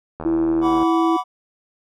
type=click train; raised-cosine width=1 ms; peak=-16 dBFS; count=51; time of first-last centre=0.2-0.83 s; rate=79.4 Hz
type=tone; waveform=sine; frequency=330 Hz; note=E4; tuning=2 cents sharp; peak=-16 dBFS; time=0.25-1.17 s; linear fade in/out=10 ms
type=chord; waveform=triangle; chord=B minor; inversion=second; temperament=equal with one note detuned; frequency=740 / 987.8 / 1153.8 Hz; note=F#5 / B5 / D6; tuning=0 / 0 / -31 cents; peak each=-22 dBFS; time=0.61-1.24 s; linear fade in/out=50 ms
effects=none